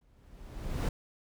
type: noise with exponential growth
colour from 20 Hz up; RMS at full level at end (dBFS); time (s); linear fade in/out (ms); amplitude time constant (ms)
brown; -27; 0.01-0.89; 5; 190
effects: none